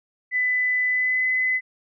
sine tone with pitch glide, 2000 to 2021 Hz, B6 to B6, +21 to +39 cents, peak -19 dBFS, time 0.31-1.61 s, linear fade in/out 50 ms, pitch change +18 cents, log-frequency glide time 0.89-1.26 s, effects none

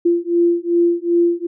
sine beating tone pair, 342.6 / 345.2 Hz, F4 / F4, -33 / -20 cents, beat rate 2.6 Hz, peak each -16 dBFS, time 0.05-1.47 s, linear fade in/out 10 ms, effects none

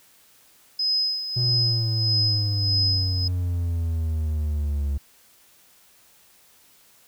sine tone with tremolo, 5060 Hz, D#8, 28 cents sharp, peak -19 dBFS, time 0.79-3.28 s, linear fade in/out 5 ms, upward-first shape sine, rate 1.6 Hz, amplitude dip 65%
triangle exponential sweep, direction down, 122.4 to 69.6 Hz, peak -20 dBFS, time 1.36-4.98 s, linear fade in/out 10 ms
effects white hiss -56 dBFS RMS until 7.07 s

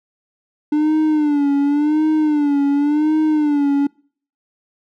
triangle tone with vibrato, 296.2 Hz, D4, 15 cents sharp, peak -11 dBFS, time 0.72-3.87 s, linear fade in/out 5 ms, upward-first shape sine, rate 0.91 Hz, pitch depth 88 cents each way, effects noise-tail reverb RT60 0.5 s tail -26 dB re dry

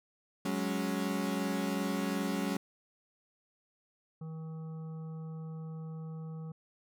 35% pulse chord, F# suspended second, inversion none, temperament equal, 185 / 207.7 / 277.2 Hz, F#3 / G#3 / C#4, 0 / 0 / 0 cents, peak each -34 dBFS, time 0.45-2.57 s, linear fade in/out 5 ms
harmonic tone, 159.8 Hz, D#3, 47 cents sharp, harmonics 1 / 3 / 5 / 7 / 8, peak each -39 / -53 / -60 / -63 / -64 dBFS, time 4.21-6.52 s, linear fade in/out 5 ms
effects none

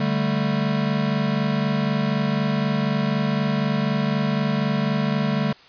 square chord, D suspended fourth, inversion none, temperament equal, 146.83 / 196 / 220 Hz, D3 / G3 / A3, 0 / 0 / 0 cents, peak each -25 dBFS, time 0-5.53 s, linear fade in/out 5 ms, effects white hiss -49 dBFS RMS until 5.68 s + resampled to 11025 Hz

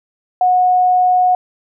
sine tone, 730 Hz, F#5, 24 cents flat, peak -9 dBFS, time 0.41-1.35 s, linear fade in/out 2 ms, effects none

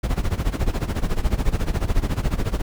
brown noise with tremolo, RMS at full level -18 dBFS, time 0.03-2.62 s, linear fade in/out 10 ms, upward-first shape sine, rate 14 Hz, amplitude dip 85%, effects none

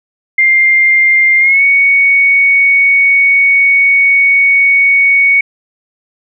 sine tone with pitch glide, 2104 to 2229 Hz, C7 to C#7, +9 to +9 cents, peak -5 dBFS, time 0.38-5.41 s, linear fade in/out 5 ms, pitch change +100 cents, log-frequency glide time 1.39-1.63 s, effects none

